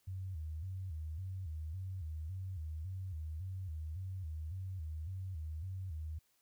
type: tone with vibrato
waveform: sine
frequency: 85.8 Hz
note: F2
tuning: 30 cents flat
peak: -39 dBFS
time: 0.07-6.19 s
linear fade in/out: 10 ms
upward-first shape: square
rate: 1.8 Hz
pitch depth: 160 cents each way
effects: white hiss -75 dBFS RMS until 6.41 s